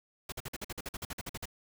pink noise bursts, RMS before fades -39 dBFS, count 15, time 0.29-1.456 s, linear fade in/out 5 ms, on 32 ms, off 49 ms, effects none

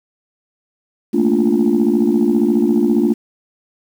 sine chord, Bb major seventh, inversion third, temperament just, 218.5 / 233.1 / 291.4 / 349.6 Hz, A3 / Bb3 / D4 / F4, -12 / 0 / -13 / +2 cents, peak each -16 dBFS, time 1.13-3.14 s, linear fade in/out 20 ms, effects tanh soft clip ceiling -5 dBFS + 7-bit

